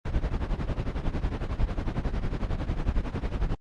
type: noise with tremolo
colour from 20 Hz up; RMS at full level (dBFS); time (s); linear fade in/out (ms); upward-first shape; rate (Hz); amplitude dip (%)
brown; -24; 0.05-3.55; 5; triangle; 11; 85
effects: low-pass 4000 Hz 12 dB/octave + Opus 24 kbps